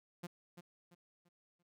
sawtooth tone with echo, 174.61 Hz, F3, in tune, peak -38 dBFS, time 0.23-0.27 s, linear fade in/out 10 ms, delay 340 ms, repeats 4, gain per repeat -9 dB, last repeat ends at 1.63 s, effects none

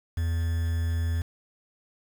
triangle tone with quantisation, 83.2 Hz, E2, 17 cents sharp, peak -22 dBFS, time 0.17-1.22 s, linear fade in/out 5 ms, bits 7, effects none

